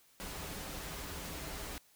pink noise with comb filter, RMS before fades -43 dBFS, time 0.2-1.78 s, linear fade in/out 0 ms, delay 8.5 ms, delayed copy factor -0.5, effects white hiss -66 dBFS RMS until 1.95 s

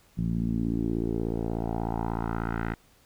10% pulse tone with low-pass filter sweep, 56.5 Hz, A1, 47 cents sharp, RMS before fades -29 dBFS, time 0.17-2.75 s, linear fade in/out 20 ms, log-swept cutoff 170 to 1800 Hz, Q 2.7, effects pink hiss -61 dBFS RMS until 3.05 s

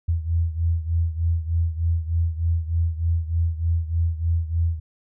sine beating tone pair, 82.41 / 85.71 Hz, E2 / F2, 0 / -32 cents, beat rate 3.3 Hz, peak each -21 / -25 dBFS, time 0.08-4.8 s, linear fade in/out 10 ms, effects none

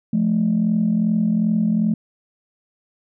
sine tone pair together, 174.61 / 217.2 Hz, F3 / A3, 0 / -22 cents, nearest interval major third, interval 378 cents, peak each -20 / -16 dBFS, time 0.13-1.94 s, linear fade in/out 5 ms, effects tanh soft clip ceiling -10 dBFS

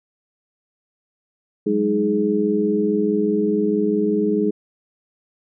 sine tone cluster, 187 / 207.2 / 313.4 / 418.2 Hz, F#3 / G#3 / D#4 / G#4, +19 / -4 / +13 / +12 cents, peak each -29 / -21 / -22 / -20 dBFS, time 1.66-4.51 s, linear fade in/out 10 ms, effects none

